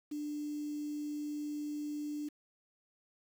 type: tone with quantisation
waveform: sine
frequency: 296.5 Hz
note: D4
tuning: 17 cents sharp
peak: -36 dBFS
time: 0.11-2.29 s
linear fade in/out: 10 ms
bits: 9
effects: none